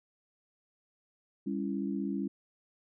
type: chord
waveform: sine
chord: C# diminished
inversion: second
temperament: just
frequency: 199.57 / 277.2 / 332.6 Hz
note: G3 / C#4 / E4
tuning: +31 / 0 / +16 cents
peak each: -34 / -35 / -38 dBFS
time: 1.46-2.28 s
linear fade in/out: 10 ms
effects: none